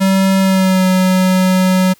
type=tone with pitch glide; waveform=square; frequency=192 to 185.78 Hz; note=G3 to F#3; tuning=-36 to +7 cents; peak=-10 dBFS; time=0-1.94 s; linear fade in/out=20 ms; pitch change=-57 cents; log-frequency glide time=0.4-0.86 s; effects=white hiss -50 dBFS RMS until 1.99 s